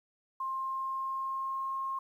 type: tone with pitch glide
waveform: sine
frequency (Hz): 1059 to 1071.9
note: C6 to C6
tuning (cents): +21 to +42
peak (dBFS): -32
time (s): 0.4-1.99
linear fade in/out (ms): 5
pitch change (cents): +21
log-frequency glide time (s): 0.51-1.74
effects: 11-bit